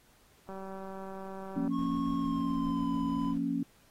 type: click train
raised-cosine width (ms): 1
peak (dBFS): -30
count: 229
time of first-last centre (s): 0.49-1.677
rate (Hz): 192
type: chord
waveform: sine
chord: Bb minor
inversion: second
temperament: equal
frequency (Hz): 174.61 / 233.1 / 277.2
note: F3 / Bb3 / Db4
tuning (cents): 0 / 0 / 0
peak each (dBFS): -36 / -34 / -31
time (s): 1.56-3.63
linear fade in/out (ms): 5
type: tone with pitch glide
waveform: triangle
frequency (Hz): 1091 to 1006.2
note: C#6 to B5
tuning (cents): -28 to +32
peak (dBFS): -36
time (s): 1.7-3.35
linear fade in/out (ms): 50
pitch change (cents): -140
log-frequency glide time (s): 2.15-2.92
type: noise with tremolo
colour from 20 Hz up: brown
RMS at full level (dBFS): -46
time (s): 1.78-3.38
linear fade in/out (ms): 5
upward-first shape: triangle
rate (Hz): 7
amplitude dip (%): 25
effects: pink hiss -64 dBFS RMS until 3.9 s + AAC 48 kbps